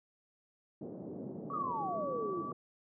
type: band-pass noise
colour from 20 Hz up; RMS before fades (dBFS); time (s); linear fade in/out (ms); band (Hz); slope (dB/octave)
pink; -44; 0.81-2.53; 5; 160 to 520; 24
type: tone with pitch glide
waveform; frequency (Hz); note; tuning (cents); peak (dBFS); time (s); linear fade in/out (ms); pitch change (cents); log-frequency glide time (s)
sine; 1133 to 1150.8; C#6 to D6; +37 to -36; -39; 1.5-2.52; 2; +27; 1.85-2.28
type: exponential sweep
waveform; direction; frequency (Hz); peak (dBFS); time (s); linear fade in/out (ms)
sine; down; 1283 to 326.3; -35; 1.53-2.42; 10
effects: none